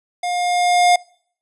square tone with level ramp, 711 Hz, F5, 31 cents sharp, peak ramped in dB -21 to -10 dBFS, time 0.23-0.96 s, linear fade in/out 5 ms, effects noise-tail reverb RT60 0.6 s tail -25 dB re dry + resampled to 24000 Hz

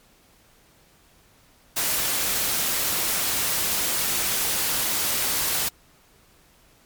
white noise, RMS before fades -24 dBFS, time 1.76-5.69 s, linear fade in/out 10 ms, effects pink hiss -57 dBFS RMS until 6.85 s + MP3 96 kbps

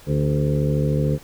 harmonic tone with a mistuned harmonic, 73.42 Hz, D2, in tune, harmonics 1 / 2 / 3 / 4 / 5 / 6 / 7, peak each -28 / -19 / -28 / -29 / -32 / -29 / -28 dBFS, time 0.06-1.19 s, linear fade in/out 50 ms, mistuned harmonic 5, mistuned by +67 cents, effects pink hiss -47 dBFS RMS until 1.23 s

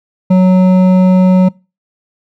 sine tone with hard clipping, 185 Hz, F#3, in tune, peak -6 dBFS, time 0.3-1.49 s, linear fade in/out 10 ms, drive 9 dB, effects noise-tail reverb RT60 0.3 s tail -25 dB re dry

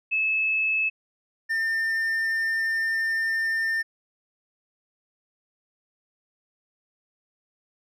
sine / triangle tone pair in turn, 2600 / 1802.9 Hz, E7 / A6, -24 / +42 cents, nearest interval tritone, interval 634 cents, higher first, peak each -21 dBFS, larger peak neither, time 0.11-0.9 / 1.49-3.83 s, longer second, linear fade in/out 20 ms, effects none

